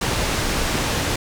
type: low-pass noise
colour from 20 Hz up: pink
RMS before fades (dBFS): -22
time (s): 0.01-1.16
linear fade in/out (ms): 5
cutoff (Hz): 8200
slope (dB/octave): 12
effects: none

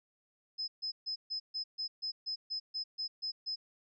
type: tone bursts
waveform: sine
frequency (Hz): 5100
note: D#8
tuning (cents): +42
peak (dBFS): -34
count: 13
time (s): 0.58-3.56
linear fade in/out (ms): 20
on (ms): 100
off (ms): 140
effects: none

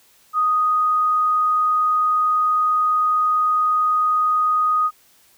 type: tone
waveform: sine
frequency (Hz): 1244.5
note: D#6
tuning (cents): 0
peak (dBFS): -15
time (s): 0.33-4.91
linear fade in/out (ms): 50
effects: white hiss -55 dBFS RMS until 5.37 s

